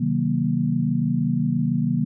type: chord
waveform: sine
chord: C half-diminished seventh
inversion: none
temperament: just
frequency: 130.81 / 156.98 / 188.37 / 235.5 Hz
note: C3 / Eb3 / Gb3 / Bb3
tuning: 0 / +16 / +31 / +18 cents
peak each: -26 / -24 / -26 / -23 dBFS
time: 0-2.05 s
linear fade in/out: 10 ms
effects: none